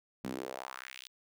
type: tone with high-pass filter sweep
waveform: sawtooth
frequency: 64.6 Hz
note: C2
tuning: 21 cents flat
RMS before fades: -43 dBFS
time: 0.24-1.08 s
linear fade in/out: 0 ms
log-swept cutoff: 200 to 3800 Hz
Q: 2.4
effects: none